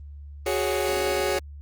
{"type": "chord", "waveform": "sawtooth", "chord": "F# suspended second", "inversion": "none", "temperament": "just", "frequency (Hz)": [370, 416.2, 555], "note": ["F#4", "G#4", "C#5"], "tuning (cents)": [0, 4, 2], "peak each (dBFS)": -23, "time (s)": [0.46, 1.39], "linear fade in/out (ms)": 5, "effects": ["added 72 Hz sine -38 dBFS peak until 1.61 s", "Opus 24 kbps"]}